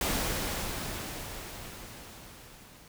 pink noise with level ramp, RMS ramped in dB -29 to -54 dBFS, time 0.01-2.88 s, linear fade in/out 2 ms, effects none

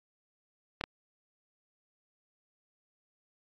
clicks, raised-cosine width 0.3 ms, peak -16 dBFS, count 2, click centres 0.811 / 0.839 s, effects AAC 64 kbps

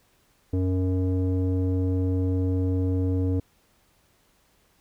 square tone with low-pass filter, 92.5 Hz, F#2, in tune, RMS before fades -24 dBFS, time 0.53-3.4 s, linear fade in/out 5 ms, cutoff 380 Hz, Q 3.5, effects pink hiss -64 dBFS RMS until 4.8 s

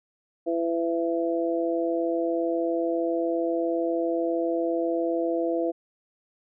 harmonic tone, 167.4 Hz, E3, 27 cents sharp, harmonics 2 / 3 / 4, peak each -26 / -28 / -29 dBFS, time 0.46-5.72 s, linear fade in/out 20 ms, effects none

